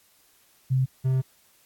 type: tone pair in turn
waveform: sine / triangle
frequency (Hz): 130.81 / 130.81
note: C3 / C3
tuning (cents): 0 / 0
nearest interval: unison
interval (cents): 0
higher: neither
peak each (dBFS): -19 / -18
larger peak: second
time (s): 0.7-0.86 / 1.04-1.22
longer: second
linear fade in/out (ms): 20
effects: white hiss -61 dBFS RMS until 1.65 s + AAC 64 kbps